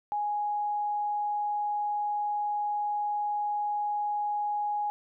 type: tone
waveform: sine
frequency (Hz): 830.6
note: G#5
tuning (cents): 0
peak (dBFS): -27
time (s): 0.12-4.9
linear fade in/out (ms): 0
effects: none